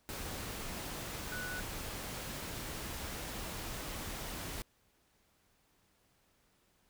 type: tone in noise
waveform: sine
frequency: 1480 Hz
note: F#6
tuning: in tune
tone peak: -40 dBFS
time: 1.32-1.6 s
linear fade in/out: 0 ms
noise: pink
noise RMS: -42 dBFS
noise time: 0.09-4.62 s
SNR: -1 dB
effects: pink hiss -72 dBFS RMS until 6.89 s